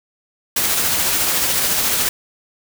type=noise with tremolo; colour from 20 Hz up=white; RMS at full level=-17 dBFS; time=0.56-2.09 s; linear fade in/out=5 ms; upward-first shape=sine; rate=14 Hz; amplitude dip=25%; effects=none